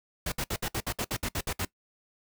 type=noise bursts; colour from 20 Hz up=pink; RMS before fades=-31 dBFS; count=12; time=0.26-1.651 s; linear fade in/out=5 ms; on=60 ms; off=61 ms; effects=noise-tail reverb RT60 0.1 s tail -20 dB re dry